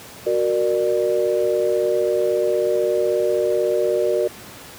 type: chord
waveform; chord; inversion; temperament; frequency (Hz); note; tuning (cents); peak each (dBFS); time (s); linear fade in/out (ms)
sine; Gb augmented; none; equal with one note detuned; 370 / 466.2 / 594.8; Gb4 / Bb4 / D5; 0 / 0 / +22; -21; 0.26-4.28; 10
effects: pink hiss -39 dBFS RMS until 4.78 s + high-pass 100 Hz 12 dB/octave